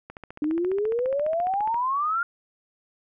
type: click train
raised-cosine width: 0.5 ms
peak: -24 dBFS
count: 25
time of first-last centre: 0.1-1.744 s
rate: 14.6 Hz
type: exponential sweep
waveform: sine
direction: up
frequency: 293.7 to 1420 Hz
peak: -22 dBFS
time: 0.42-2.23 s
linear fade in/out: 2 ms
effects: none